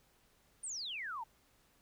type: exponential sweep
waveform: sine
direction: down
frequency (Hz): 9397 to 847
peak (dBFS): -39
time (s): 0.63-1.24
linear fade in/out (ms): 10
effects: pink hiss -70 dBFS RMS until 1.81 s